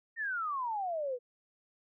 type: exponential sweep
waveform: sine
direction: down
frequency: 1864.7 to 476.2 Hz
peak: -32 dBFS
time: 0.16-1.19 s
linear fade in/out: 50 ms
effects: none